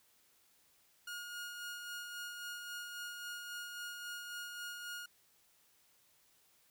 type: tone with tremolo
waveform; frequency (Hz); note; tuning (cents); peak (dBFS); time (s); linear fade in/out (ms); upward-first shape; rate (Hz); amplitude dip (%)
sawtooth; 1432; F6; +43; -38; 1.07-5.06; 5; sine; 3.7; 35
effects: white hiss -70 dBFS RMS until 6.7 s